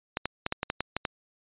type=clicks; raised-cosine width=0.3 ms; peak=-12 dBFS; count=9; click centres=0.171 / 0.256 / 0.464 / 0.524 / 0.631 / 0.701 / 0.806 / 0.966 / 1.052 s; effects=resampled to 8000 Hz